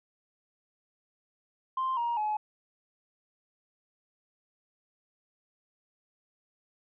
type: tone with pitch steps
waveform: sine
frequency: 1046.5 / 943.2 / 850 Hz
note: C6 / A#5 / G#5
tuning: 0 / +20 / +40 cents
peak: -26 dBFS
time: 1.77-2.37 s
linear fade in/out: 5 ms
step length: 200 ms
effects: tanh soft clip ceiling -24 dBFS